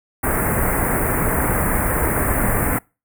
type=band-stop noise; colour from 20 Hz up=pink; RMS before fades=-19 dBFS; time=0.23-2.79 s; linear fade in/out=10 ms; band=2100 to 9000 Hz; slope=48 dB/octave; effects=noise-tail reverb RT60 0.3 s tail -26 dB re dry